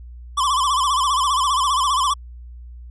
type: tone with vibrato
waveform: square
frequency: 1085 Hz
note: C#6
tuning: 37 cents flat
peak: -17 dBFS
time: 0.37-2.14 s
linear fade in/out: 10 ms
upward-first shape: sine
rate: 15 Hz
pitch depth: 130 cents each way
effects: added 60 Hz sine -35 dBFS peak until 2.9 s + resampled to 24000 Hz